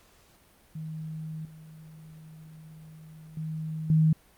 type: tone with level steps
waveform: sine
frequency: 157.6 Hz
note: D#3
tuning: 23 cents sharp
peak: -34 / -45 / -31 / -18 dBFS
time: 0.75-4.13 s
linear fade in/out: 5 ms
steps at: 1.45 / 3.37 / 3.9 s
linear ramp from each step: 2 ms
effects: pink hiss -60 dBFS RMS until 4.37 s + Opus 48 kbps